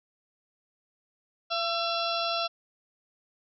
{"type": "harmonic tone with a mistuned harmonic", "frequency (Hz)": 678, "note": "E5", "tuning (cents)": 49, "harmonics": [1, 2, 4, 5, 6, 7, 8], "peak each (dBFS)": [-31, -32, -36, -35, -36, -40, -39], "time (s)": [1.5, 2.48], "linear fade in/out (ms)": 20, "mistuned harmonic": 2, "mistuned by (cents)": -18, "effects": []}